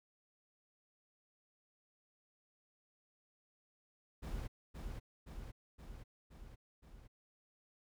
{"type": "noise with echo", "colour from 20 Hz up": "brown", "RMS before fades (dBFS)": -42, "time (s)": [4.22, 4.48], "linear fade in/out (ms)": 20, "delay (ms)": 520, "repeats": 5, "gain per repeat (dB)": -3, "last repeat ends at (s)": 7.08, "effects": []}